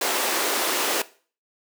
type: high-pass noise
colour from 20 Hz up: pink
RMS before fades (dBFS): -24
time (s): 0.01-1.02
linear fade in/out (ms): 5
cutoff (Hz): 340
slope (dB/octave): 24
effects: noise-tail reverb RT60 0.4 s tail -18 dB re dry